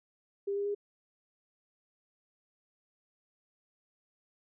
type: tone with pitch steps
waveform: sine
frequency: 399.4 / 403.8 / 408.3 Hz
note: G4 / G#4 / G#4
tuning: +32 / -49 / -29 cents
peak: -30 dBFS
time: 0.47-0.749 s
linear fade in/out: 10 ms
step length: 93 ms
effects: none